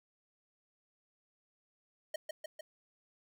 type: tone with echo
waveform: square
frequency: 622.3 Hz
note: D#5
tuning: in tune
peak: -35 dBFS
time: 2.14-2.16 s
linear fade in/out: 5 ms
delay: 150 ms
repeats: 3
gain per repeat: -3 dB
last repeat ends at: 2.61 s
effects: none